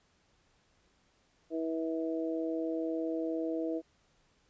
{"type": "harmonic tone", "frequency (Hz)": 162.1, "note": "E3", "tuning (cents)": -29, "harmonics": [2, 3, 4], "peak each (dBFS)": [-33, -37, -39], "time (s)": [1.5, 3.82], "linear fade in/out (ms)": 50, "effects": ["pink hiss -70 dBFS RMS until 4.49 s", "resampled to 16000 Hz"]}